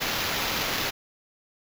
white noise with sample-and-hold, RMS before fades -28 dBFS, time 0-0.91 s, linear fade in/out 20 ms, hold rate 8820 Hz, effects none

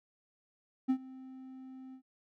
triangle tone with ADSR envelope, 261 Hz, C4, 4 cents flat, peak -22 dBFS, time 0.88-2.02 s, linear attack 21 ms, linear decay 73 ms, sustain -22 dB, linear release 83 ms, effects none

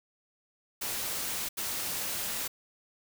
white noise bursts at uneven times, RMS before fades -34 dBFS, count 2, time 0.81-1.49 / 1.57-2.48 s, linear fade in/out 10 ms, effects none

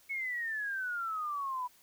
sine exponential sweep, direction down, 2217 to 976 Hz, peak -33 dBFS, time 0.09-1.68 s, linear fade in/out 20 ms, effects white hiss -63 dBFS RMS until 1.82 s

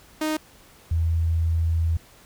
sawtooth / sine tone pair in turn, 310 / 82.33 Hz, D#4 / E2, -6 / -2 cents, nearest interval octave + major seventh, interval 2296 cents, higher first, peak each -19 dBFS, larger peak neither, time 0.21-0.37 / 0.91-1.97 s, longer second, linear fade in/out 5 ms, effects pink hiss -52 dBFS RMS until 2.25 s

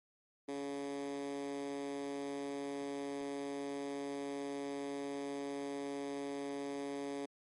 10% pulse tone with high-pass filter, 140.7 Hz, C#3, 26 cents sharp, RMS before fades -41 dBFS, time 0.48-7.26 s, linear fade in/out 10 ms, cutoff 330 Hz, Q 9.4, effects MP3 48 kbps

